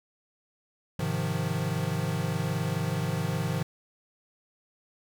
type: chord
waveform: square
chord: F minor seventh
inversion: first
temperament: equal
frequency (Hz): 103.83 / 130.81 / 155.56 / 174.61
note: Ab2 / C3 / Eb3 / F3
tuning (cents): 0 / 0 / 0 / 0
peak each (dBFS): -35 / -34 / -32 / -34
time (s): 0.99-3.63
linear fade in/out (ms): 5
effects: none